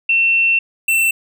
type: tone pair in turn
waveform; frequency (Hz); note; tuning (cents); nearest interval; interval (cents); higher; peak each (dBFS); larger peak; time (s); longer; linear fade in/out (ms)
sine / square; 2700 / 2686; E7 / E7; +41 / +32; unison; 9; first; -11 / -13; first; 0.09-0.59 / 0.88-1.11; first; 5
effects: none